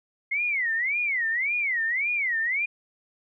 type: tone with vibrato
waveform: sine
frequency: 2093 Hz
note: C7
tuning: in tune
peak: -23 dBFS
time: 0.31-2.66 s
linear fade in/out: 10 ms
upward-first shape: sine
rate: 1.8 Hz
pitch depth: 270 cents each way
effects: none